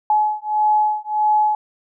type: beating tone pair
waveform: sine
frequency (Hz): 849 / 850.6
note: G#5 / G#5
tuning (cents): +38 / +41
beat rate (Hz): 1.6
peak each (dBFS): -18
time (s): 0.1-1.55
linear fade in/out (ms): 2
effects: none